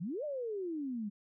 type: exponential two-way sweep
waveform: sine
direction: up then down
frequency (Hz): 150.2 to 619 to 198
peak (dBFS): -35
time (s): 0-1.1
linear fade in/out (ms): 20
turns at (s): 0.24
effects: none